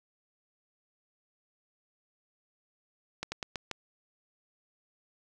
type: slowing click train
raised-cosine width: 0.2 ms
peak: -17 dBFS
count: 5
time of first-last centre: 3.23-3.713 s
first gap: 90 ms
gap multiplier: 1.2
effects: none